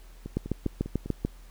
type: two click trains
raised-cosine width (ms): 3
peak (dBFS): -13 / -23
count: 7 / 5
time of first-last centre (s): 0.37-1.25 / 0.26-1.06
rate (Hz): 6.82 / 5
effects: added 40 Hz sine -46 dBFS peak until 1.5 s + pink hiss -58 dBFS RMS until 1.5 s